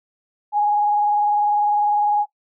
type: tone with vibrato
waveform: sine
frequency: 830.6 Hz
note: G#5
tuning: in tune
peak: -15 dBFS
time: 0.52-2.26 s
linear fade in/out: 50 ms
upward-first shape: sine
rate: 20 Hz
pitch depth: 32 cents each way
effects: noise-tail reverb RT60 0.1 s tail -19 dB re dry